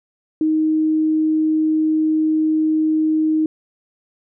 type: tone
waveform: sine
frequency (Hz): 312.8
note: D#4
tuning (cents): +9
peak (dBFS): -14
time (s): 0.41-3.46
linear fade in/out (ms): 2
effects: none